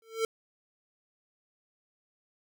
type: tone with exponential growth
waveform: square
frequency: 448.7 Hz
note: A4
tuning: 34 cents sharp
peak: -24 dBFS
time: 0.02-0.25 s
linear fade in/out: 2 ms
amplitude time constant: 48 ms
effects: none